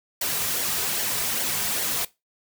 white noise with flanger, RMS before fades -26 dBFS, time 0.21-2.05 s, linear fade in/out 5 ms, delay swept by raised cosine 0.78 to 3.68 ms, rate 2.5 Hz, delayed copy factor -0.55, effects noise-tail reverb RT60 0.2 s tail -18 dB re dry

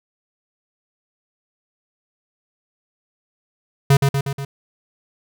square tone with echo, 138.59 Hz, C#3, in tune, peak -10 dBFS, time 3.9-3.97 s, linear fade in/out 5 ms, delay 120 ms, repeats 4, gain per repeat -4 dB, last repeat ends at 4.45 s, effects none

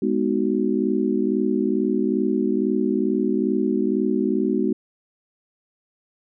sine chord, G# minor seventh, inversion none, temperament just, 207.7 / 249.2 / 311.5 / 373.8 Hz, G#3 / B3 / D#4 / F#4, 0 / +16 / +2 / +18 cents, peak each -24 dBFS, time 0.02-4.73 s, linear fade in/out 5 ms, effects none

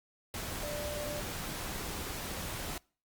sine tone in noise, 590 Hz, D5, 8 cents sharp, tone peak -38 dBFS, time 0.63-1.2 s, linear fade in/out 2 ms, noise pink, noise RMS -39 dBFS, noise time 0.34-2.78 s, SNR -2 dB, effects noise-tail reverb RT60 0.4 s tail -25 dB re dry + Opus 48 kbps

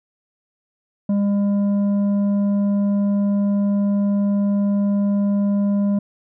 sine tone with tanh clipping, 201.8 Hz, G#3, 49 cents flat, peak -17 dBFS, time 1.09-5.99 s, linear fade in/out 5 ms, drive 7 dB, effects none

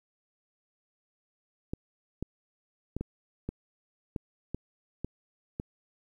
clicks, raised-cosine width 3 ms, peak -20 dBFS, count 9, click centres 1.735 / 2.226 / 2.966 / 3.01 / 3.49 / 4.162 / 4.546 / 5.046 / 5.599 s, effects 10-bit

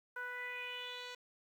10% pulse tone with low-pass filter sweep, 493.9 Hz, B4, in tune, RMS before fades -44 dBFS, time 0.16-1.15 s, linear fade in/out 5 ms, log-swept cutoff 1400 to 4900 Hz, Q 4.8, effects 11-bit

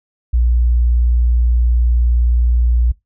sine tone, 59.6 Hz, A#1, 39 cents sharp, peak -10 dBFS, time 0.33-2.92 s, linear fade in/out 10 ms, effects noise-tail reverb RT60 0.2 s tail -23 dB re dry

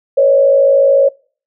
sine tone with frequency modulation, 551 Hz, C#5, 11 cents flat, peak -6 dBFS, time 0.17-1.09 s, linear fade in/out 10 ms, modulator 53.7 Hz, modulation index 0.74, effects noise-tail reverb RT60 0.4 s tail -25 dB re dry

